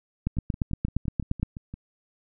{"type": "two click trains", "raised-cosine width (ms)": 5, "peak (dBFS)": [-12, -24], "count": [11, 9], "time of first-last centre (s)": [[0.27, 1.43], [0.37, 1.74]], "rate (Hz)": [8.62, 5.84], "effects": []}